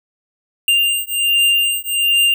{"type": "beating tone pair", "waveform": "square", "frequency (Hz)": [2794, 2795.3], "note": ["F7", "F7"], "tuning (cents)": [0, 1], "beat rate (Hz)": 1.3, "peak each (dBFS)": -17, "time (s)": [0.68, 2.34], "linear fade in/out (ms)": 2, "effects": []}